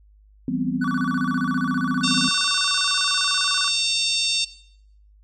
sine chord, C major seventh, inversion first, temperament equal with one note detuned, 164.81 / 193.52 / 246.9 / 261.6 Hz, E3 / G3 / B3 / C4, 0 / -22 / 0 / 0 cents, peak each -30 / -30 / -25 / -25 dBFS, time 0.48-2.29 s, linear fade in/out 2 ms
triangle tone with vibrato, 1306 Hz, E6, 17 cents flat, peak -24 dBFS, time 0.81-3.69 s, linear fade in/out 10 ms, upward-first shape square, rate 15 Hz, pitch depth 230 cents each way
harmonic tone, 909 Hz, A#5, 44 cents flat, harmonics 3 / 4 / 5 / 6 / 7 / 8 / 9, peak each -27 / -23 / -28 / -28 / -34 / -35 / -33 dBFS, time 2.03-4.45 s, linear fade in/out 10 ms
effects noise-tail reverb RT60 0.7 s tail -17 dB re dry + added 51 Hz sine -50 dBFS peak until 5.23 s

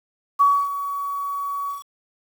sine tone with ADSR envelope, 1131 Hz, C#6, 34 cents sharp, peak -11 dBFS, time 0.39-1.84 s, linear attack 20 ms, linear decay 270 ms, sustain -13 dB, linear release 150 ms, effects 7-bit

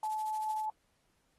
blue noise with tremolo, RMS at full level -48 dBFS, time 0.03-0.65 s, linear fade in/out 5 ms, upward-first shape sine, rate 13 Hz, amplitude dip 90%
sine tone, 864 Hz, A5, 32 cents flat, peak -32 dBFS, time 0.03-0.7 s, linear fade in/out 2 ms
effects pink hiss -75 dBFS RMS until 1.38 s + AAC 32 kbps

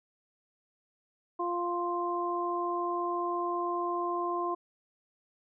harmonic tone, 349.2 Hz, F4, in tune, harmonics 1 / 2 / 3, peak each -33 / -36 / -32 dBFS, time 1.39-4.55 s, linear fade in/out 10 ms, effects none

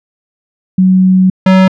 sine / square tone pair in turn, 186.5 / 188.12 Hz, F#3 / F#3, +14 / +29 cents, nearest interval unison, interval 15 cents, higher second, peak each -4 dBFS, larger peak neither, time 0.78-1.3 / 1.46-1.68 s, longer first, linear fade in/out 5 ms, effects low-pass 3000 Hz 12 dB/octave

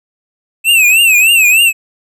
square tone with vibrato, 2613 Hz, E7, 16 cents flat, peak -6 dBFS, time 0.64-1.73 s, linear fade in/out 50 ms, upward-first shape triangle, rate 3.3 Hz, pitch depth 150 cents each way, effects none

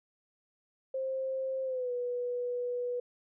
sine tone with pitch glide, 528 to 489.8 Hz, C5 to B4, +16 to -14 cents, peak -31 dBFS, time 0.94-3 s, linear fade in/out 5 ms, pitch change -130 cents, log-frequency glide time 1.64-1.92 s, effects none

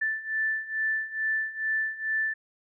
sine beating tone pair, 1760 / 1762.3 Hz, A6 / A6, 0 / +2 cents, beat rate 2.3 Hz, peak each -31 / -28 dBFS, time 0.01-2.34 s, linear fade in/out 10 ms, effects none

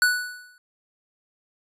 square tone with exponential decay, 1480 Hz, F#6, in tune, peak -15 dBFS, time 0.02-0.58 s, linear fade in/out 1 ms, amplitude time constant 120 ms, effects resampled to 32000 Hz

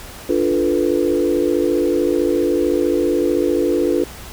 sine chord, B half-diminished seventh, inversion first, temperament equal, 293.7 / 349.2 / 440 / 493.9 Hz, D4 / F4 / A4 / B4, 0 / 0 / 0 / 0 cents, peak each -20 / -18 / -21 / -21 dBFS, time 0.29-4.04 s, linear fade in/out 5 ms, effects added 60 Hz sine -41 dBFS peak until 4.32 s + pink hiss -36 dBFS RMS until 4.32 s

